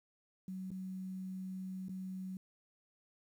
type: tone with dropouts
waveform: sine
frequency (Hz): 187.6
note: F#3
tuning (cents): +24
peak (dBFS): -40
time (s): 0.48-2.37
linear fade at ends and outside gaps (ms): 2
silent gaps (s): 0.705-0.714 / 1.884-1.893
effects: 11-bit